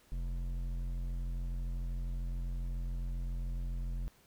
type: tone with hard clipping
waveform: sine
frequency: 43.65 Hz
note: F1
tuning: in tune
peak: -36 dBFS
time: 0.12-4.08 s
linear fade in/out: 0 ms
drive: 9 dB
effects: pink hiss -65 dBFS RMS until 4.26 s